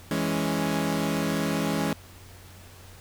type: chord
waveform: sawtooth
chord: C# minor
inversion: first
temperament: equal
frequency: 164.81 / 207.7 / 277.2 Hz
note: E3 / G#3 / C#4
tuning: 0 / 0 / 0 cents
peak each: -25 dBFS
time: 0.11-1.93 s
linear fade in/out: 2 ms
effects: added 91 Hz sine -48 dBFS peak until 3 s + pink hiss -50 dBFS RMS until 3 s